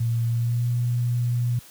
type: tone with pitch glide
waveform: sine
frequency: 116.54 to 121 Hz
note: A#2 to B2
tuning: 0 to -35 cents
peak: -20 dBFS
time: 0-1.59 s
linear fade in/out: 5 ms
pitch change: +65 cents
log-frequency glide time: 0.28-0.71 s
effects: white hiss -48 dBFS RMS until 1.7 s + high-pass 60 Hz 12 dB/octave